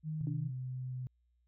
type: tone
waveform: sine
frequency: 155.56 Hz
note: D#3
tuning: in tune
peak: -35 dBFS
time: 0.03-0.51 s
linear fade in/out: 50 ms
type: tone with pitch glide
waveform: sine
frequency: 128.1 to 127.22 Hz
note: C3 to C3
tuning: -36 to -48 cents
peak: -37 dBFS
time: 0.21-1.07 s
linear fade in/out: 0 ms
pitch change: -12 cents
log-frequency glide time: 0.88-0.94 s
type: tone with exponential decay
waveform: sine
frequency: 292.6 Hz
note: D4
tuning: 6 cents flat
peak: -38 dBFS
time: 0.27-0.6 s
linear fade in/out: 1 ms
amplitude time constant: 71 ms
effects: added 60 Hz sine -70 dBFS peak until 1.47 s